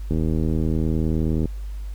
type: click train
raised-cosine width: 3 ms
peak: -11 dBFS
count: 108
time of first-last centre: 0.11-1.456 s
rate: 79.5 Hz
effects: added 50 Hz sine -28 dBFS peak until 1.94 s + pink hiss -53 dBFS RMS until 1.94 s